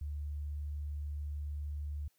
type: tone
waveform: sine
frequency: 73.42 Hz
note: D2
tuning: in tune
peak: -36 dBFS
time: 0.01-2.08 s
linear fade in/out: 5 ms
effects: white hiss -75 dBFS RMS until 2.18 s